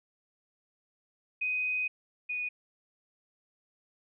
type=tone pair in turn; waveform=sine; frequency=2503 / 2473 Hz; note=D#7 / D#7; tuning=+10 / -11 cents; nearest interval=unison; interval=21 cents; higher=first; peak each=-28 / -31 dBFS; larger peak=first; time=1.41-1.88 / 2.29-2.49 s; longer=first; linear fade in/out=10 ms; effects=none